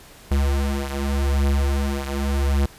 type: beating tone pair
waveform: square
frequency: 69.3 / 70.16 Hz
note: C#2 / C#2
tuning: 0 / +21 cents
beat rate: 0.86 Hz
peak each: -21 / -25 dBFS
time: 0.31-2.66 s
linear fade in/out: 5 ms
effects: pink hiss -46 dBFS RMS until 2.78 s + resampled to 32000 Hz